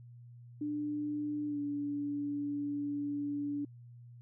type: tone with pitch glide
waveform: sine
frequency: 296.3 to 288.5 Hz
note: D4 to D4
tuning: +15 to -31 cents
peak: -33 dBFS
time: 0.61-3.65 s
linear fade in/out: 5 ms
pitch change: -46 cents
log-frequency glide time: 1.47-1.59 s
effects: added 120 Hz sine -50 dBFS peak until 4.21 s